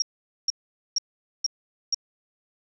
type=tone bursts; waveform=sine; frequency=5588 Hz; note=F8; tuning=in tune; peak=-20 dBFS; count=5; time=0-1.945 s; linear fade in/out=2 ms; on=21 ms; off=460 ms; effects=none